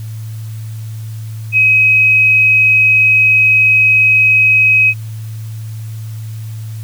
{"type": "tone", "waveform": "sine", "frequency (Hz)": 2537, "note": "D#7", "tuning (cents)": 33, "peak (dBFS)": -6, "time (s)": [1.52, 4.94], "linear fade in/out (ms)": 50, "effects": ["added 110 Hz sine -22 dBFS peak until 6.83 s", "white hiss -42 dBFS RMS until 6.83 s"]}